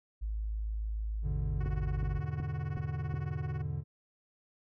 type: tone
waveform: sine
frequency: 53.5 Hz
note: A1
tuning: 48 cents flat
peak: -32 dBFS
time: 0.21-2.2 s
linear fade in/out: 20 ms
type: chord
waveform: triangle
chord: E dominant seventh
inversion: none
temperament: equal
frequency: 82.41 / 103.83 / 123.47 / 146.83 Hz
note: E2 / G#2 / B2 / D3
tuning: 0 / 0 / 0 / 0 cents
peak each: -37 / -39 / -39 / -34 dBFS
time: 1.22-3.84 s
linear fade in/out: 50 ms
type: tone with tremolo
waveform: 10% pulse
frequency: 370 Hz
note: F#4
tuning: in tune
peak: -34 dBFS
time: 1.6-3.62 s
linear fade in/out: 10 ms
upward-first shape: triangle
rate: 18 Hz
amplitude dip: 100%
type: click train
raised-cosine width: 3 ms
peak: -28 dBFS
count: 5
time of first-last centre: 1.66-3.141 s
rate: 2.7 Hz
effects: low-pass 2000 Hz 12 dB/octave